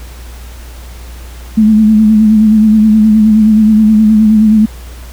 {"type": "tone with vibrato", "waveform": "sine", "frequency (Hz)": 216, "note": "A3", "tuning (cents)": -32, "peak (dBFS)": -3, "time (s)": [1.57, 4.66], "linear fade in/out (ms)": 10, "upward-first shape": "sine", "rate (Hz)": 9.5, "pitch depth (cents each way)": 41, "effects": ["added 60 Hz sine -26 dBFS peak until 5.12 s", "pink hiss -36 dBFS RMS until 5.12 s"]}